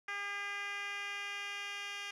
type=tone with band-pass filter sweep; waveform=10% pulse; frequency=404 Hz; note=G#4; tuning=48 cents flat; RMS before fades=-41 dBFS; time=0.08-2.11 s; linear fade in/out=5 ms; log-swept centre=1900 to 3200 Hz; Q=1.7; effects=none